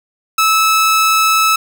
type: tone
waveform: sawtooth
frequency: 1304 Hz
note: E6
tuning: 19 cents flat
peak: -6 dBFS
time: 0.38-1.56 s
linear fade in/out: 5 ms
effects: none